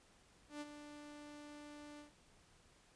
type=tone with ADSR envelope; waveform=sawtooth; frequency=294.8 Hz; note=D4; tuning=7 cents sharp; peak=-39 dBFS; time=0.49-2.12 s; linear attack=120 ms; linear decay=34 ms; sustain=-9 dB; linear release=130 ms; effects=pink hiss -68 dBFS RMS until 2.95 s + resampled to 22050 Hz